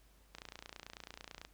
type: click train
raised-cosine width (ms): 0.2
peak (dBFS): -29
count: 33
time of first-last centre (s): 0.35-1.45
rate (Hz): 29.1
effects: added 50 Hz sine -64 dBFS peak until 1.53 s + pink hiss -69 dBFS RMS until 1.53 s